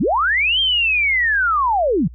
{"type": "linear two-way sweep", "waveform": "sine", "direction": "up then down", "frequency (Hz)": [130.81, 3213, 130.81], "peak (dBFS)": -14, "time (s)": [0, 2.08], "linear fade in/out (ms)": 10, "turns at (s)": 0.6, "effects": ["added 60 Hz sine -35 dBFS peak until 2.14 s"]}